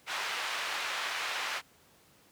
white band-pass noise, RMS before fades -35 dBFS, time 0.06-1.62 s, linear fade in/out 50 ms, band 820 to 2700 Hz, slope 12 dB/octave, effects pink hiss -62 dBFS RMS until 2.31 s + high-pass 100 Hz 12 dB/octave

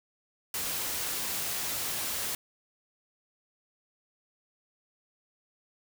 white noise, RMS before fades -33 dBFS, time 0.54-2.35 s, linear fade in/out 2 ms, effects none

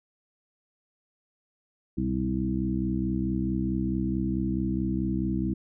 harmonic tone with a mistuned harmonic, 64.6 Hz, C2, 21 cents flat, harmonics 1 / 2 / 3 / 4 / 5, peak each -33 / -34 / -29 / -32 / -31 dBFS, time 1.97-5.54 s, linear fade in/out 10 ms, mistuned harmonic 2, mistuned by -68 cents, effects none

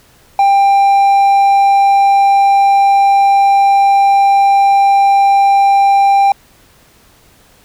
triangle tone, 793 Hz, G5, 20 cents sharp, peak -4 dBFS, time 0.39-6.32 s, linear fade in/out 2 ms, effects pink hiss -47 dBFS RMS until 7.64 s

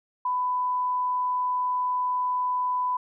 sine tone, 998 Hz, B5, 18 cents sharp, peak -23 dBFS, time 0.25-2.97 s, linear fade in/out 5 ms, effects none

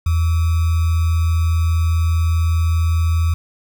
sine tone with sample-and-hold, 82.41 Hz, E2, in tune, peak -13 dBFS, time 0.06-3.34 s, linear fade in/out 5 ms, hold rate 1225 Hz, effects none

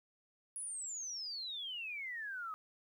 sine exponential sweep, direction down, 10520 to 1244.5 Hz, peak -40 dBFS, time 0.56-2.54 s, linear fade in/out 0 ms, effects 12-bit

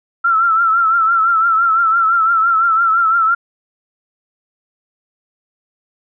sine tone with vibrato, 1343 Hz, E6, 32 cents sharp, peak -10 dBFS, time 0.24-3.35 s, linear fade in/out 10 ms, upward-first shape triangle, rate 5.9 Hz, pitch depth 79 cents each way, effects none

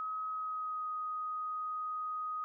sine tone with pitch glide, 1271 to 1249.9 Hz, D#6 to D#6, +36 to +7 cents, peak -35 dBFS, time 0-2.44 s, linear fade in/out 0 ms, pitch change -29 cents, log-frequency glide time 0.29-0.89 s, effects none

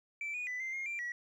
sine tone with pitch steps, 2328 / 2461 / 1993 / 2083 / 2135 / 2363 / 1929 Hz, D7 / D#7 / B6 / C7 / C7 / D7 / B6, -16 / -20 / +15 / -8 / +34 / +10 / -41 cents, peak -34 dBFS, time 0.21-1.12 s, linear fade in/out 2 ms, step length 130 ms, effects tanh soft clip ceiling -34 dBFS + 12-bit

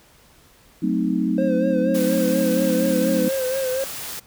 sine chord, F# diminished seventh, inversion none, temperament equal with one note detuned, 185 / 220 / 258.3 / 311.1 Hz, F#3 / A3 / C4 / Eb4, 0 / 0 / -22 / 0 cents, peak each -24 dBFS, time 0.82-3.29 s, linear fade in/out 10 ms
triangle tone with vibrato, 523.3 Hz, C5, in tune, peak -19 dBFS, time 1.38-3.84 s, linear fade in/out 2 ms, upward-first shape sine, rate 4.2 Hz, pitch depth 54 cents each way
white noise, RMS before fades -32 dBFS, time 1.94-4.2 s, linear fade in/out 10 ms
effects pink hiss -53 dBFS RMS until 4.26 s

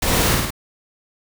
pink noise with echo, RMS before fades -20 dBFS, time 0.02-0.35 s, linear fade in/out 5 ms, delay 52 ms, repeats 3, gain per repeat -2 dB, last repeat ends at 0.506 s, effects none

